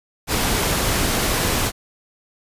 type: noise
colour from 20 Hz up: pink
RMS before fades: -20 dBFS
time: 0.27-1.72 s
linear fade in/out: 50 ms
effects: resampled to 32000 Hz